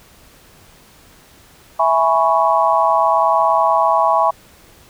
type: chord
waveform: sine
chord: C# minor seventh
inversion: first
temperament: equal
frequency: 659.3 / 830.6 / 987.8 / 1108.7 Hz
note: E5 / G#5 / B5 / C#6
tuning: 0 / 0 / 0 / 0 cents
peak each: -17 dBFS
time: 1.79-4.31 s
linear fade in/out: 10 ms
effects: pink hiss -47 dBFS RMS until 4.89 s